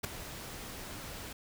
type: noise with ADSR envelope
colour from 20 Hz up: pink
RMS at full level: -31 dBFS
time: 0.03-1.33 s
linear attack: 17 ms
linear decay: 4 ms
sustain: -13 dB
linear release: 6 ms
effects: none